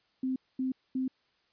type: tone bursts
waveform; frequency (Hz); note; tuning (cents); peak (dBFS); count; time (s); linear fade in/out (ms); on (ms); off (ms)
sine; 260; C4; -11; -28; 3; 0.23-1.08; 5; 130; 230
effects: white hiss -71 dBFS RMS until 1.52 s + resampled to 11025 Hz